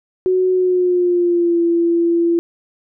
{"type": "tone with pitch glide", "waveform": "sine", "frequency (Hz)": [370, 339.3], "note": ["F#4", "F4"], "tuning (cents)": [0, -50], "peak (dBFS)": -12, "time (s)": [0.26, 2.39], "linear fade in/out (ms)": 0, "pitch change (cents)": -150, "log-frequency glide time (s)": [0.52, 1.61], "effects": []}